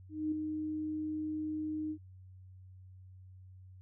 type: tone with ADSR envelope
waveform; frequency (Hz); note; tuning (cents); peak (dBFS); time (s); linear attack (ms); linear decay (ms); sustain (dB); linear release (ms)
sine; 308.4; D#4; -15; -29; 0.09-1.98; 230; 4; -5; 72
effects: added 93 Hz sine -51 dBFS peak until 3.81 s

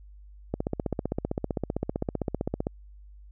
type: click train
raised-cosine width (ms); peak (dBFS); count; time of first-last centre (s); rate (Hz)
2; -14; 34; 0.54-2.669; 15.5
effects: added 50 Hz sine -46 dBFS peak until 3.31 s

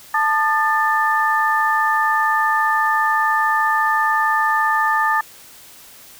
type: tone cluster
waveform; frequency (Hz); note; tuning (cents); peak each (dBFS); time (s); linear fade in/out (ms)
sine; 881 / 1215 / 1770; A5 / D#6 / A6; +2 / -42 / +10; -19; 0.14-5.21; 5
effects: white hiss -43 dBFS RMS until 6.19 s

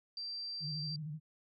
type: tone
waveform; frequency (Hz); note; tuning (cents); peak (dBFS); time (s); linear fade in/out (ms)
sine; 4700; D8; +1; -39; 0.17-0.96; 2
type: tone with vibrato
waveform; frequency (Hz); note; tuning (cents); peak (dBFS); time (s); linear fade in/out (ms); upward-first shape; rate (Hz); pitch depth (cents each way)
sine; 152.5; D#3; -34; -39; 0.6-1.2; 50; square; 13; 64
effects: none

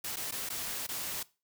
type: noise with dropouts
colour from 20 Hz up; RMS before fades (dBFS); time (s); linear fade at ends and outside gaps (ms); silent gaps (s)
white; -37; 0.04-1.23; 5; 0.16-0.168 / 0.312-0.321 / 0.49-0.5 / 0.868-0.888
effects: noise-tail reverb RT60 0.3 s tail -20 dB re dry

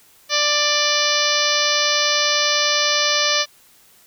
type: harmonic tone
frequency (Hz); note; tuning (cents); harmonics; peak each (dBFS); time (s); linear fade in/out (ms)
590; D5; +8; 1 / 2 / 3 / 4 / 5 / 6 / 7 / 8 / 9 / 10; -25 / -25 / -25 / -25 / -25 / -25 / -25 / -25 / -25 / -25; 0.29-3.46; 50
effects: white hiss -52 dBFS RMS until 4.06 s

